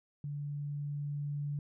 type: tone with level ramp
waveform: sine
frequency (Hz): 144.9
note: D3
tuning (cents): -23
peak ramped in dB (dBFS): -36 to -33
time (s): 0.24-1.59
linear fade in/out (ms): 2
effects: none